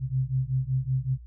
sine beating tone pair, 128.3 / 133.6 Hz, C3 / C3, -34 / +36 cents, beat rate 5.3 Hz, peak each -27 dBFS, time 0-1.18 s, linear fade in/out 50 ms, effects noise-tail reverb RT60 0.1 s tail -22 dB re dry + added 60 Hz sine -42 dBFS peak until 1.26 s

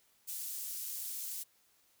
pink high-pass noise, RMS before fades -41 dBFS, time 0.27-1.44 s, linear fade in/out 20 ms, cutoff 8900 Hz, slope 12 dB/octave, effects white hiss -70 dBFS RMS until 2 s

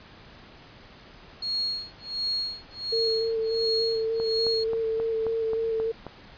sine tone with tremolo, 4300 Hz, C8, 47 cents sharp, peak -24 dBFS, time 1.42-4.64 s, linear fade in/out 5 ms, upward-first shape sine, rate 1.4 Hz, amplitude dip 100%
sine tone with vibrato, 449.3 Hz, A4, 36 cents sharp, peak -24 dBFS, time 2.92-5.92 s, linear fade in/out 10 ms, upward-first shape square, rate 3.4 Hz, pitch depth 14 cents each way
click train, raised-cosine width 1 ms, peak -22 dBFS, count 8, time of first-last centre 4.2-6.067 s, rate 3.75 Hz
effects pink hiss -49 dBFS RMS until 6.37 s + resampled to 11025 Hz

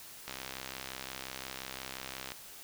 click train, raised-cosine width 0.2 ms, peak -22 dBFS, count 135, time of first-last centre 0.28-2.32 s, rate 65.7 Hz, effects white hiss -50 dBFS RMS until 2.63 s

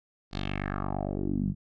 10% pulse tone with low-pass filter sweep, 48.82 Hz, G1, 6 cents flat, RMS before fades -31 dBFS, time 0.31-1.55 s, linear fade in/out 50 ms, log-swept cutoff 4700 to 160 Hz, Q 3.5, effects none

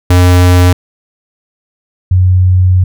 square / sine tone pair in turn, 89.6 / 91.8 Hz, F2 / F#2, +45 / -13 cents, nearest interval unison, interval 42 cents, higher second, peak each -4 dBFS, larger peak neither, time 0.1-0.73 / 2.11-2.84 s, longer second, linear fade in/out 5 ms, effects none

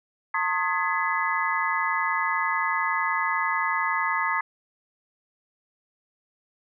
sine tone cluster, 905 / 1076 / 1247 / 1690 / 2016 Hz, A5 / C6 / D#6 / G#6 / B6, +48 / +48 / +3 / +30 / +35 cents, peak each -29 dBFS, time 0.34-4.41 s, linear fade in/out 5 ms, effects none

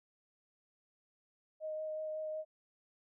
sine tone with vibrato, 622.3 Hz, D#5, in tune, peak -37 dBFS, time 1.6-2.45 s, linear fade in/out 50 ms, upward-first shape sine, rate 5.4 Hz, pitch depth 10 cents each way, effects none

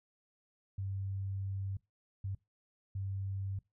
sine tone bursts at uneven times, 97.3 Hz, G2, 12 cents flat, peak -35 dBFS, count 3, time 0.78-1.77 / 2.24-2.35 / 2.95-3.59 s, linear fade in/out 5 ms, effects noise-tail reverb RT60 0.2 s tail -21 dB re dry

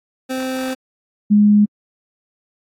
25% pulse / sine tone pair in turn, 260 / 207.8 Hz, C4 / G#3, -11 / +1 cents, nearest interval major third, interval 388 cents, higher first, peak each -17 / -8 dBFS, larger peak second, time 0.29-0.75 / 1.3-1.66 s, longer first, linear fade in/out 20 ms, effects AAC 48 kbps

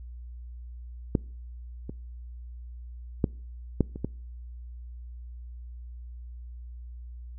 clicks, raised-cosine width 3 ms, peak -9 / -22 / -9 / -8 / -24 / -15 dBFS, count 6, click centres 1.152 / 1.895 / 3.242 / 3.807 / 3.959 / 4.046 s, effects noise-tail reverb RT60 0.5 s tail -26 dB re dry + added 60 Hz sine -39 dBFS peak until 7.38 s

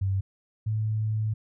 sine tone pair in turn, 96.7 / 108.54 Hz, G2 / A2, -23 / -23 cents, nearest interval major second, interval 200 cents, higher second, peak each -23 / -24 dBFS, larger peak first, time 0.01-0.21 / 0.66-1.34 s, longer second, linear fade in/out 10 ms, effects none

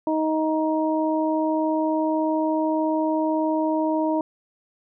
harmonic tone, 313.9 Hz, D#4, 15 cents sharp, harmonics 1 / 2 / 3, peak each -22 / -25 / -27 dBFS, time 0.07-4.21 s, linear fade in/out 2 ms, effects none

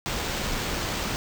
pink noise with sample-and-hold, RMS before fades -29 dBFS, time 0.06-1.16 s, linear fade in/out 0 ms, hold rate 11025 Hz, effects none

